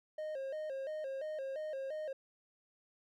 triangle tone with vibrato, 576 Hz, D5, 34 cents flat, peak -36 dBFS, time 0.18-2.13 s, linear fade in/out 5 ms, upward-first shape square, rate 2.9 Hz, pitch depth 120 cents each way, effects none

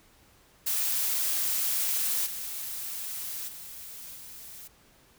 blue noise with level steps, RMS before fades -28 / -36 / -43 / -45 dBFS, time 0.66-4.68 s, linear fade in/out 10 ms, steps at 2.25 / 3.47 / 4.14 s, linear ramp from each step 20 ms, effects pink hiss -60 dBFS RMS until 5.18 s

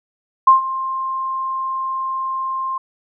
sine tone with ADSR envelope, 1056 Hz, C6, 16 cents sharp, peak -4 dBFS, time 0.47-2.78 s, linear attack 7 ms, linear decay 130 ms, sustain -16 dB, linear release 5 ms, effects none

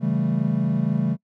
triangle chord, A dominant seventh, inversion first, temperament equal, 138.59 / 164.81 / 196 / 220 Hz, C#3 / E3 / G3 / A3, 0 / 0 / 0 / 0 cents, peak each -23 dBFS, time 0-1.17 s, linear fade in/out 50 ms, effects noise-tail reverb RT60 0.1 s tail -26 dB re dry

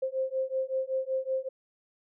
sine beating tone pair, 523.3 / 528.6 Hz, C5 / C5, 0 / +18 cents, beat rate 5.3 Hz, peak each -31 dBFS, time 0.02-1.49 s, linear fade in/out 10 ms, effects none

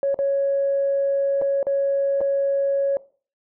sine tone with dropouts, 554.4 Hz, C#5, in tune, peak -17 dBFS, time 0.03-2.97 s, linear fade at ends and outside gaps 1 ms, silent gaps 0.144-0.189 / 1.415-1.42 / 1.629-1.668 / 2.207-2.213 s, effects noise-tail reverb RT60 0.4 s tail -19 dB re dry + tanh soft clip ceiling -13 dBFS

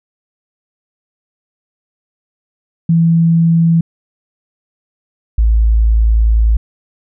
sine tone pair in turn, 166 / 55.19 Hz, E3 / A1, +12 / +6 cents, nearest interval octave + perfect fifth, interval 1906 cents, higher first, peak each -7 dBFS, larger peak neither, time 2.89-3.81 / 5.38-6.57 s, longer second, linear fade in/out 5 ms, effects none

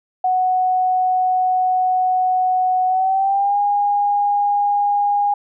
sine tone with pitch glide, 740 to 816.4 Hz, F#5 to G#5, 0 to -30 cents, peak -14 dBFS, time 0.24-5.34 s, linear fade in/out 5 ms, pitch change +170 cents, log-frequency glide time 2.87-3.58 s, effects none

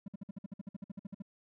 triangle tone bursts, 197.5 Hz, G3, 13 cents sharp, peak -37 dBFS, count 16, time 0.06-1.222 s, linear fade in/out 5 ms, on 22 ms, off 54 ms, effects none

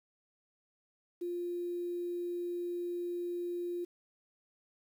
sine tone with quantisation, 350 Hz, F4, 4 cents sharp, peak -34 dBFS, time 1.21-3.85 s, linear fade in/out 10 ms, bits 10, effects none

